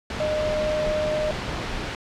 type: tone in noise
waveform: sine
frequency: 612 Hz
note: D#5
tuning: 29 cents flat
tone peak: -22 dBFS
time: 0.2-1.31 s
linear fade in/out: 2 ms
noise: pink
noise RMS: -29 dBFS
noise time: 0.1-1.95 s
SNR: +4 dB
effects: low-pass 4000 Hz 12 dB/octave